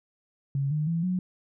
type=tone with pitch steps; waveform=sine; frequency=138.5 / 151.91 / 166.62 / 182.75 Hz; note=C#3 / D#3 / E3 / F#3; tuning=-1 / -41 / +19 / -21 cents; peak=-24 dBFS; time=0.55-1.19 s; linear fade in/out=2 ms; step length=160 ms; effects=none